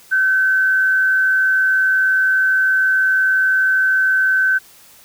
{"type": "tone with frequency modulation", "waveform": "sine", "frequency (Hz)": 1532, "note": "G6", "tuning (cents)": -40, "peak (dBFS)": -12, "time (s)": [0.11, 4.59], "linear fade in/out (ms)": 20, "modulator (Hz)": 99.2, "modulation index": 0.33, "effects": ["white hiss -46 dBFS RMS until 5.04 s"]}